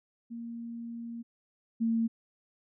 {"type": "tone pair in turn", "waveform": "sine", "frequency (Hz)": [233.1, 227.8], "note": ["A#3", "A#3"], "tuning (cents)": [0, -40], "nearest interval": "unison", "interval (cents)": 40, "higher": "first", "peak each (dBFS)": [-37, -25], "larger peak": "second", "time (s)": [[0.3, 1.23], [1.8, 2.08]], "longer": "first", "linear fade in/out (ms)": 20, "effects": []}